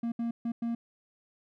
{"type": "tone bursts at uneven times", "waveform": "triangle", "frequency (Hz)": 233.1, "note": "A#3", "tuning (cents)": 0, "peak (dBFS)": -27, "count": 4, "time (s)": [[0.03, 0.12], [0.19, 0.31], [0.45, 0.52], [0.62, 0.75]], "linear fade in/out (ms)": 5, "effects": []}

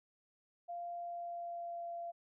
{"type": "tone with pitch glide", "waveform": "sine", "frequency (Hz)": [694, 686], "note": ["F5", "F5"], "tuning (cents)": [-11, -31], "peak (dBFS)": -40, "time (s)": [0.68, 2.12], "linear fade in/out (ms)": 20, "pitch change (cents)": -20, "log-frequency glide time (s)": [0.95, 1.88], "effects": []}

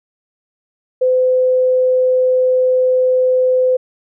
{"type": "tone", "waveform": "sine", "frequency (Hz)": 510, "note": "C5", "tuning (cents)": -44, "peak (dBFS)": -10, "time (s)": [1.01, 3.77], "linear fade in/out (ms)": 10, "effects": []}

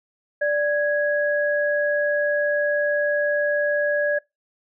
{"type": "tone pair together", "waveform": "sine", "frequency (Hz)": [587.3, 1661.2], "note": ["D5", "G#6"], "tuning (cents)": [0, 0], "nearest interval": "octave + tritone", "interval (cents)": 1800, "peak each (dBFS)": [-20, -23], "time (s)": [0.41, 4.19], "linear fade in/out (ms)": 10, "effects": ["noise-tail reverb RT60 0.2 s tail -24 dB re dry"]}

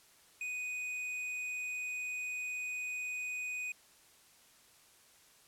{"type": "tone with tanh clipping", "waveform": "sine", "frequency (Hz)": 2489, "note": "D#7", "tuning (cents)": 0, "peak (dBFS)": -38, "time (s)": [0.41, 3.72], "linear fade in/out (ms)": 2, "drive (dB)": 9, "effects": ["white hiss -63 dBFS RMS until 5.47 s", "low-pass 12000 Hz 12 dB/octave"]}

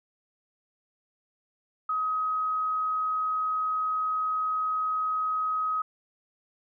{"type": "tone", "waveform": "sine", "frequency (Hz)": 1265, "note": "D#6", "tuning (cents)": 28, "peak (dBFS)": -25, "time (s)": [1.89, 5.82], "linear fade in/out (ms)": 5, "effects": []}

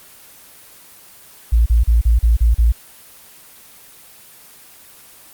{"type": "tone bursts", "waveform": "sine", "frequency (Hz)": 57.1, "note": "A#1", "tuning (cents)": -35, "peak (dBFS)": -9, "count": 7, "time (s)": [1.52, 2.722], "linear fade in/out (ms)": 10, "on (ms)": 140, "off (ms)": 37, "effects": ["white hiss -43 dBFS RMS until 5.33 s", "Opus 24 kbps"]}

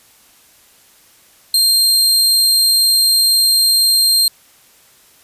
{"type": "tone", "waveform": "sawtooth", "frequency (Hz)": 4186, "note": "C8", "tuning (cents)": 0, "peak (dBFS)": -7, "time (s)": [1.54, 4.28], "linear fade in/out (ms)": 2, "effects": ["white hiss -49 dBFS RMS until 5.23 s", "resampled to 32000 Hz"]}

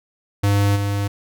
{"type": "tone with level steps", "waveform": "square", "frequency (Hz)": 100.9, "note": "G#2", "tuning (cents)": -49, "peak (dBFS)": [-15, -20], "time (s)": [0.43, 1.08], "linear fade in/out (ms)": 10, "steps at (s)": 0.75, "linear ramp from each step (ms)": 20, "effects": []}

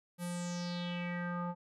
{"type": "tone with low-pass filter sweep", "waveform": "square", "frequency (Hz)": 175.3, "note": "F3", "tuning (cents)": 7, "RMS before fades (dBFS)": -38, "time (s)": [0.18, 1.55], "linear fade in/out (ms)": 50, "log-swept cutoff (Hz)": [12000, 940], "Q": 4.6, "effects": []}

